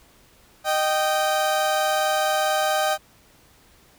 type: tone pair together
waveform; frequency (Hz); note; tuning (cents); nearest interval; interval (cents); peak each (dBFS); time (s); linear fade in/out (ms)
30% pulse; 617.5 / 778; D#5 / G5; -13 / -13; major third; 400; -20; 0.64-2.98; 50
effects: pink hiss -55 dBFS RMS until 3.98 s